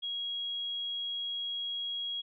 sine tone, 3300 Hz, G#7, 12 cents flat, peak -33 dBFS, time 0.02-2.22 s, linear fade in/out 20 ms, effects none

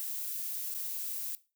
violet noise with dropouts, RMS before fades -37 dBFS, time 0-1.35 s, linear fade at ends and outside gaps 0 ms, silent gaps 0.741-0.748 s, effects noise-tail reverb RT60 0.3 s tail -17 dB re dry

